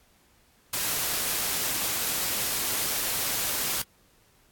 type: noise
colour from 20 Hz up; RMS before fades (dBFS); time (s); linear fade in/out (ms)
white; -28; 0.73-3.82; 5
effects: pink hiss -62 dBFS RMS until 4.51 s + AAC 64 kbps